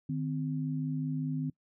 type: tone pair together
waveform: sine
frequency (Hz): 153.1 / 258.3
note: D#3 / C4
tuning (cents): -28 / -22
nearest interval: major sixth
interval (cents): 906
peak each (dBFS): -32 / -34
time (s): 0.09-1.5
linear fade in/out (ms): 5
effects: noise-tail reverb RT60 0.1 s tail -23 dB re dry